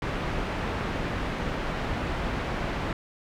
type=low-pass noise; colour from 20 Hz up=pink; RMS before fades=-30 dBFS; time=0.02-2.93 s; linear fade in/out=2 ms; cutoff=2300 Hz; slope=12 dB/octave; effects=none

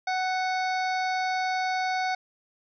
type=harmonic tone with a mistuned harmonic; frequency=745 Hz; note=F#5; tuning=12 cents sharp; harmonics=1 / 2 / 3 / 5 / 6 / 7 / 8; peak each=-26 / -33 / -34 / -42 / -40 / -47 / -47 dBFS; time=0.07-2.15 s; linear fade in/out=5 ms; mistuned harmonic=3; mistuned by=-22 cents; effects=none

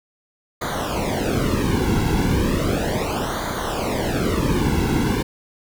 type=noise with flanger; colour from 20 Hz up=brown; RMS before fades=-21 dBFS; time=0.61-5.23 s; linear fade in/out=10 ms; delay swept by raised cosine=0.37 to 1.67 ms; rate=0.35 Hz; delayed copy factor=-0.9; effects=none

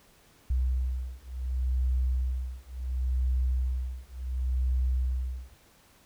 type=beating tone pair; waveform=sine; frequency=63.1 / 63.8 Hz; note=B1 / C2; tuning=+38 / -43 cents; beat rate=0.7 Hz; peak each=-29 dBFS; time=0.5-5.54 s; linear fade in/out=5 ms; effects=pink hiss -60 dBFS RMS until 6.05 s

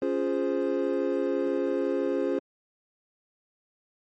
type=chord; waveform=triangle; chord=Db major seventh; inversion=none; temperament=equal; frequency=277.2 / 349.2 / 415.3 / 523.3 Hz; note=Db4 / F4 / Ab4 / C5; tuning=0 / 0 / 0 / 0 cents; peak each=-28 dBFS; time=0.02-2.39 s; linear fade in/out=2 ms; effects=MP3 32 kbps

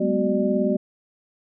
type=tone cluster; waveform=sine; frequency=193.5 / 213.1 / 250.2 / 376.2 / 599 Hz; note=G3 / G#3 / B3 / F#4 / D5; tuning=-22 / +45 / +23 / +29 / +34 cents; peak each=-25 dBFS; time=0-0.77 s; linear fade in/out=10 ms; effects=none

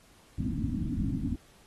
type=low-pass noise; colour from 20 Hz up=white; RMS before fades=-31 dBFS; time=0.38-1.36 s; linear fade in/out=5 ms; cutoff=300 Hz; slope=96 dB/octave; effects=pink hiss -60 dBFS RMS until 1.66 s + AAC 32 kbps

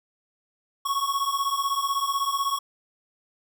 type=beating tone pair; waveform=square; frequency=1100 / 1116 Hz; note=C#6 / C#6; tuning=-14 / +11 cents; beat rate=16 Hz; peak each=-27 / -28 dBFS; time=0.85-2.59 s; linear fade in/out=10 ms; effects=none

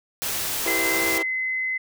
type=noise; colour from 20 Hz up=white; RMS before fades=-27 dBFS; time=0.22-1.18 s; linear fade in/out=0 ms
type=chord; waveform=sawtooth; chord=C dominant seventh; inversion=first; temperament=equal; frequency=329.6 / 392 / 466.2 / 523.3 Hz; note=E4 / G4 / Bb4 / C5; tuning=0 / 0 / 0 / 0 cents; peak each=-25 / -27 / -30 / -30 dBFS; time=0.65-1.23 s; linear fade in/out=10 ms
type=tone with pitch glide; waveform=sine; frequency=2058 to 2043 Hz; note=C7 to C7; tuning=-29 to -42 cents; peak=-23 dBFS; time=0.67-1.78 s; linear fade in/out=10 ms; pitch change=-13 cents; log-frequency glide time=1.09-1.31 s
effects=none

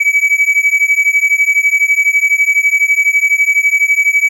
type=beating tone pair; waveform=triangle; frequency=2277 / 2289 Hz; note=C#7 / D7; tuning=+46 / -45 cents; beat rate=12 Hz; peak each=-10 dBFS; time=0-4.29 s; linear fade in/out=10 ms; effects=none

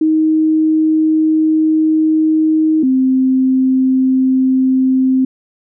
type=tone pair in turn; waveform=sine; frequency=314 / 260.9 Hz; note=D#4 / C4; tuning=+16 / -5 cents; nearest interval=minor third; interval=321 cents; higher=first; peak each=-9 dBFS; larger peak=neither; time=0.01-2.83 / 2.83-5.25 s; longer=first; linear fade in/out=5 ms; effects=none

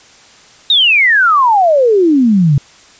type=exponential sweep; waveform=sine; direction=down; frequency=3812 to 133.6 Hz; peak=-6 dBFS; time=0.7-2.58 s; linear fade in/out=2 ms; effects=white hiss -42 dBFS RMS until 2.99 s + resampled to 16000 Hz

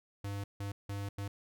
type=tone bursts at uneven times; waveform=square; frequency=100.3 Hz; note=G2; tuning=40 cents sharp; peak=-37 dBFS; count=4; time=0.24-0.44 / 0.6-0.72 / 0.89-1.09 / 1.18-1.28 s; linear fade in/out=5 ms; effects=none

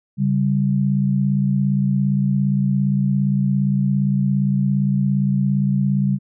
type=tone pair together; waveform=sine; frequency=138.59 / 196 Hz; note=C#3 / G3; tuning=0 / 0 cents; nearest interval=tritone; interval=600 cents; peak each=-18 dBFS; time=0.17-6.19 s; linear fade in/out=50 ms; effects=none

